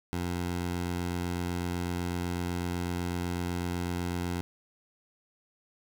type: tone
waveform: 15% pulse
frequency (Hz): 88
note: F2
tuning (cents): +14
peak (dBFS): -24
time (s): 0.13-4.41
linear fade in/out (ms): 0
effects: none